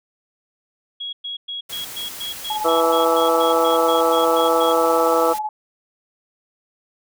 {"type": "tone bursts", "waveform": "sine", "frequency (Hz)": 3318, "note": "G#7", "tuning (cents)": -2, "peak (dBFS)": -26, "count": 16, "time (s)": [1, 4.73], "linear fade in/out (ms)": 10, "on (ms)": 130, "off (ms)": 110}
{"type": "noise", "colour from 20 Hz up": "white", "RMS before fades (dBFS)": -34, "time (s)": [1.69, 5.39], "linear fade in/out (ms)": 10}
{"type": "tone with tremolo", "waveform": "sine", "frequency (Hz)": 854, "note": "G#5", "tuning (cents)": 48, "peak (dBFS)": -20, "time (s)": [2.5, 5.49], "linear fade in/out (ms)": 2, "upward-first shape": "sine", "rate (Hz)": 18, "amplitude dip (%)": 55}
{"type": "harmonic tone", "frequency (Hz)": 164.5, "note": "E3", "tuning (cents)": -3, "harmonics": [2, 3, 4, 5, 6, 7, 8], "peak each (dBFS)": [-25, -18, -22, -31, -31, -24, -22], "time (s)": [2.64, 5.34], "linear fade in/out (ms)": 20}
{"effects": []}